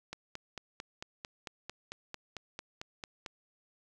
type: click train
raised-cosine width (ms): 0.2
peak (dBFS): -23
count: 15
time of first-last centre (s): 0.13-3.262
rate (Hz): 4.47
effects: none